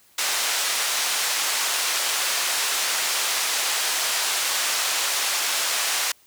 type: band-pass noise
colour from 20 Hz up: white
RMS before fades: -24 dBFS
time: 0.18-6.12 s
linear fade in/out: 5 ms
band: 680 to 7700 Hz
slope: 12 dB/octave
effects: white hiss -57 dBFS RMS until 6.26 s